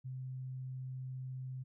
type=tone; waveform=sine; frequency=129.6 Hz; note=C3; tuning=16 cents flat; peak=-40 dBFS; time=0.04-1.64 s; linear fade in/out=20 ms; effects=none